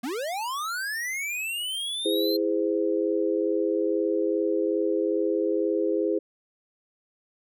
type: linear sweep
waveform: square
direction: up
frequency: 220 to 4186 Hz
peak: -29 dBFS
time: 0.03-2.37 s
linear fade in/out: 10 ms
type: chord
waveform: sine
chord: E augmented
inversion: none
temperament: just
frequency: 329.6 / 412 / 515 Hz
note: E4 / G#4 / B#4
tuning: 0 / -14 / -28 cents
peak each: -26 / -26 / -28 dBFS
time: 2.05-6.19 s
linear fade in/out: 10 ms
effects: none